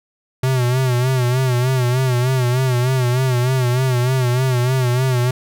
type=tone with vibrato; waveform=square; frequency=126.7 Hz; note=B2; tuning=45 cents sharp; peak=-15 dBFS; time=0.43-5.31 s; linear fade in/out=5 ms; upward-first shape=sine; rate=3.3 Hz; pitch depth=74 cents each way; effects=none